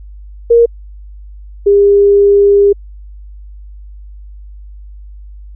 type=tone pair in turn; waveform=sine; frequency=468.3 / 403.3 Hz; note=A#4 / G4; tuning=+8 / +49 cents; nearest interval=minor third; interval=259 cents; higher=first; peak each=-3 / -4 dBFS; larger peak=first; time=0.5-0.66 / 1.66-2.73 s; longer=second; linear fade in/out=10 ms; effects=added 50 Hz sine -29 dBFS peak until 5.55 s